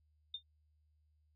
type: tone with exponential decay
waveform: sine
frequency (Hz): 3620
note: A7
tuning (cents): +48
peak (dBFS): -36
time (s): 0.34-0.43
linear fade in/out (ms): 5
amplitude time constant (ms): 18
effects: added 76 Hz sine -70 dBFS peak until 1.35 s